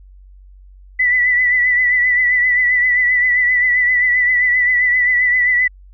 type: tone with vibrato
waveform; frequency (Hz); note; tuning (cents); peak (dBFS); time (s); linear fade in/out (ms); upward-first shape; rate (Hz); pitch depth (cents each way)
sine; 1980; B6; +4; -11; 0.99-5.68; 10; triangle; 7.6; 46
effects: added 47 Hz sine -39 dBFS peak until 5.93 s